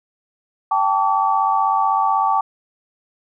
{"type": "chord", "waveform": "sine", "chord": "G suspended second", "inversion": "none", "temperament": "equal with one note detuned", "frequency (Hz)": [784, 880, 1146.5], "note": ["G5", "A5", "D6"], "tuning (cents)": [0, 0, -42], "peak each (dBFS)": -19, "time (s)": [0.71, 2.41], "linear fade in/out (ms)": 5, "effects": []}